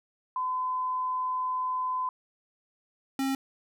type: tone pair in turn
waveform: sine / square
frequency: 1017 / 269.4 Hz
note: C6 / C#4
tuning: -50 / -49 cents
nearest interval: octave + major seventh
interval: 2299 cents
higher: first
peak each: -27 dBFS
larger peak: neither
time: 0.36-2.09 / 3.19-3.35 s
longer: first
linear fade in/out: 2 ms
effects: none